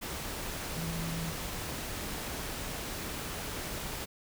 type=tone in noise; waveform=sine; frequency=164.81 Hz; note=E3; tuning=in tune; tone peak=-35 dBFS; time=0.76-1.32 s; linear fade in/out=20 ms; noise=pink; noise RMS=-38 dBFS; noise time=0.01-4.06 s; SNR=0 dB; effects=none